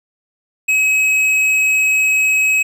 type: tone with tanh clipping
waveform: sine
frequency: 2554 Hz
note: D#7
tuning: 45 cents sharp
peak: -13 dBFS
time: 0.68-2.63 s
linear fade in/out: 10 ms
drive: 10 dB
effects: none